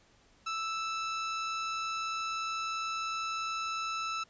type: tone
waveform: sawtooth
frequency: 1318.5 Hz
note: E6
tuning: in tune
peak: -29 dBFS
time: 0.46-4.24 s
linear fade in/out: 10 ms
effects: pink hiss -64 dBFS RMS until 4.29 s + resampled to 16000 Hz